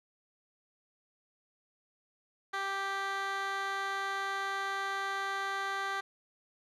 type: tone with band-pass filter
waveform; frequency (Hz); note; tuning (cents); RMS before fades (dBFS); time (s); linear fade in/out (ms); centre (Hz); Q
15% pulse; 392; G4; 0; -35; 2.53-6.01; 10; 1800; 1
effects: none